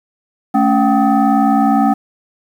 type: tone with frequency modulation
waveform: sine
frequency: 278.4 Hz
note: C#4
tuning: 8 cents sharp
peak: -9 dBFS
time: 0.54-1.94 s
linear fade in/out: 10 ms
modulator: 496 Hz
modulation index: 1.4
effects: 7-bit